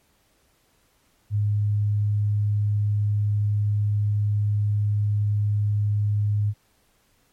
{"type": "tone", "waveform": "sine", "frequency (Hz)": 103.83, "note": "G#2", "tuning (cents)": 0, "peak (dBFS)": -19, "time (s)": [1.3, 6.54], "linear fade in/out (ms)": 50, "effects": ["pink hiss -64 dBFS RMS until 7.32 s", "MP3 64 kbps"]}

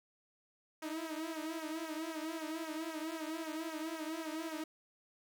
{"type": "tone with flanger", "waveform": "sawtooth", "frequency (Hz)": 318.8, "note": "D#4", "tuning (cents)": 42, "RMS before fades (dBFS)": -41, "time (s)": [0.82, 4.64], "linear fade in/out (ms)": 5, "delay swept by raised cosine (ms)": [0.22, 5.12], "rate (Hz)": 3.8, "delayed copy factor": -0.95, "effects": []}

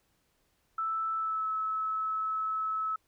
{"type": "tone with pitch glide", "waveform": "sine", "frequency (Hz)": [1318.5, 1298.1], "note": ["E6", "E6"], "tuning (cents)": [0, -27], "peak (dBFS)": -29, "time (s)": [0.78, 2.96], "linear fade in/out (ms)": 5, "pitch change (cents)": -27, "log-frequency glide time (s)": [1.16, 1.47], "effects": ["pink hiss -73 dBFS RMS until 3.07 s"]}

